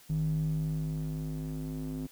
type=tone with band-pass filter sweep; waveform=square; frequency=51.91 Hz; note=G#1; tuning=in tune; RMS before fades=-33 dBFS; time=0.09-2.07 s; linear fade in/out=10 ms; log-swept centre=150 to 230 Hz; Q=4.7; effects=white hiss -57 dBFS RMS until 2.11 s